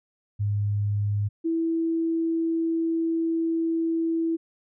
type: tone pair in turn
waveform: sine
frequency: 102.8 / 328.7 Hz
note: G#2 / E4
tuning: -17 / -5 cents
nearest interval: octave + minor sixth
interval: 2012 cents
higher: second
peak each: -22 dBFS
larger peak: neither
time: 0.39-1.29 / 1.44-4.37 s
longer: second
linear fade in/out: 20 ms
effects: none